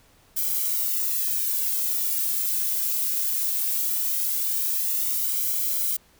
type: noise with flanger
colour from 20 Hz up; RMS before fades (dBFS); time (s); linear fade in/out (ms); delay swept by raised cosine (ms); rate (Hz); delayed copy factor
violet; -25; 0.36-5.97; 10; 1.1 to 2.2; 0.19; -0.65
effects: pink hiss -58 dBFS RMS until 6.19 s